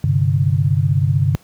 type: chord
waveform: sine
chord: G suspended fourth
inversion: none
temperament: equal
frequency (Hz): 98 / 130.81 / 146.83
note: G2 / C3 / D3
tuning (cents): 0 / 0 / 0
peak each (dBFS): -17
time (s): 0.04-1.35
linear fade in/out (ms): 0
effects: pink hiss -51 dBFS RMS until 1.43 s + high-pass 60 Hz 12 dB/octave